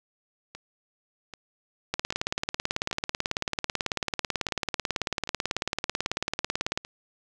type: two click trains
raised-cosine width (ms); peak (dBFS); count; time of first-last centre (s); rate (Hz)
0.2; -23 / -9; 9 / 89; 0.55-6.849 / 1.94-6.775; 1.27 / 18.2
effects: none